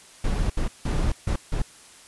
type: noise bursts at uneven times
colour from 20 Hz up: brown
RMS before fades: -23 dBFS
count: 5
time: 0.24-0.5 / 0.57-0.68 / 0.85-1.12 / 1.27-1.36 / 1.52-1.62 s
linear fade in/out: 5 ms
effects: white hiss -49 dBFS RMS until 2.07 s + resampled to 24000 Hz